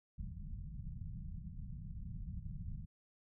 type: low-pass noise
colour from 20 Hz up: pink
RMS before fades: -45 dBFS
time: 0.18-2.86 s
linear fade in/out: 10 ms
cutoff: 190 Hz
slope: 48 dB/octave
effects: none